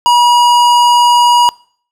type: tone with tanh clipping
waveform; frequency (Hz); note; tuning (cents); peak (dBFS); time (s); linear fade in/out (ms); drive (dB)
sine; 963; B5; -44; -7; 0.06-1.49; 0; 17
effects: noise-tail reverb RT60 0.5 s tail -24 dB re dry